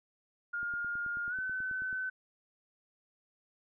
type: tone with pitch glide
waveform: sine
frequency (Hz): 1416 to 1517.6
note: F6 to F#6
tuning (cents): +23 to +43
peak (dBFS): -33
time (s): 0.53-2.1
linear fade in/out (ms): 10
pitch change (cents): +120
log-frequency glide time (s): 1.29-1.35
type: click train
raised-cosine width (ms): 3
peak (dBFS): -40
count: 13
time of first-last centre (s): 0.63-1.929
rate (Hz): 9.24
effects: none